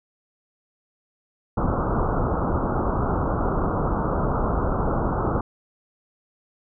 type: low-pass noise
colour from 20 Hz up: pink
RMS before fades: -23 dBFS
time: 1.57-5.41 s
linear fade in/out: 5 ms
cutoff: 1400 Hz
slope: 96 dB/octave
effects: none